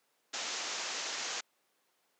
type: low-pass noise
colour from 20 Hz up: white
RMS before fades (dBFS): -38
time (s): 0.33-1.41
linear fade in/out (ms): 10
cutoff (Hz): 7200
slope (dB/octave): 96
effects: pink hiss -74 dBFS RMS until 2.19 s + high-pass 400 Hz 12 dB/octave